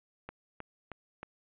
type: click train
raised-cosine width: 0.5 ms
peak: -26 dBFS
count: 4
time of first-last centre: 0.29-1.23 s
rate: 3.19 Hz
effects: resampled to 8000 Hz + 9-bit